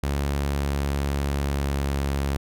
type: tone with pitch glide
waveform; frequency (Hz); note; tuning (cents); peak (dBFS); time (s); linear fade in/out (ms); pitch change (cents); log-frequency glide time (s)
sawtooth; 70.4 to 69.67; C#2 to C#2; +27 to +9; -19; 0.03-2.37; 5; -18; 1.29-1.77
effects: none